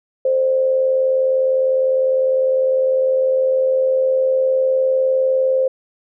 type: tone with amplitude modulation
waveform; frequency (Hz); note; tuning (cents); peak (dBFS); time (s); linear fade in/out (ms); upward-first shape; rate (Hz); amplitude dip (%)
sine; 523; C5; -1; -11; 0.25-5.68; 5; sine; 79.8; 45
effects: none